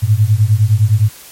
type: beating tone pair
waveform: sine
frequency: 101.9 / 111.7 Hz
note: G#2 / A2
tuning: -32 / +27 cents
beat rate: 9.8 Hz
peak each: -11 dBFS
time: 0.02-1.1 s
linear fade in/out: 20 ms
effects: white hiss -37 dBFS RMS until 1.31 s + MP3 64 kbps

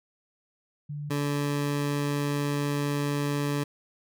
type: tone pair in turn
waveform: sine / 20% pulse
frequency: 146.83 / 144.22 Hz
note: D3 / D3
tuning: 0 / -31 cents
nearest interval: unison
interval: 31 cents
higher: first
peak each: -32 / -21 dBFS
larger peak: second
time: 0.89-1.1 / 1.1-3.64 s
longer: second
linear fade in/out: 10 ms
effects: none

